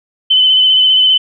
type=tone with vibrato; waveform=sine; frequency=3038 Hz; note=F#7; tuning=45 cents sharp; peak=-6 dBFS; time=0.3-1.18 s; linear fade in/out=10 ms; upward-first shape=triangle; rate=15 Hz; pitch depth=31 cents each way; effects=none